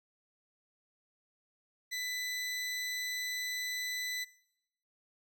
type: tone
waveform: 20% pulse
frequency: 1995 Hz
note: B6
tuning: 17 cents sharp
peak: -30 dBFS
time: 1.91-4.25 s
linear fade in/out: 20 ms
effects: noise-tail reverb RT60 0.8 s tail -21 dB re dry